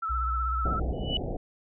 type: tone with vibrato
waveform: sine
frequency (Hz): 1318.5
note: E6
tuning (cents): 0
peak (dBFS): -28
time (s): 0.02-0.8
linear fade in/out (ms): 10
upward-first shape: sine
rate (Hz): 16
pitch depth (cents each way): 42
type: tone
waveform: sine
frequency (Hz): 61.74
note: B1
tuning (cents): 0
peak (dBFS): -28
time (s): 0.09-0.94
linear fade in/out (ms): 20
type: low-pass noise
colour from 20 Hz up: pink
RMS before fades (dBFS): -32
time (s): 0.65-1.37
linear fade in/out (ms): 5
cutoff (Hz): 780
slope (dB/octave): 96
type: tone with exponential growth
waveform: sine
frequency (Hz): 2960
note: F#7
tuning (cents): 0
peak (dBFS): -23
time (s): 0.93-1.17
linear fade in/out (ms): 2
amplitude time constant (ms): 51
effects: none